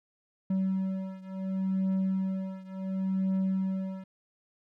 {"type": "beating tone pair", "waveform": "triangle", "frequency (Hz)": [190, 190.7], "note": ["F#3", "G3"], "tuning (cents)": [46, -47], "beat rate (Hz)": 0.7, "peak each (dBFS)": [-28, -30], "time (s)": [0.5, 4.04], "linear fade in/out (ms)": 5, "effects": []}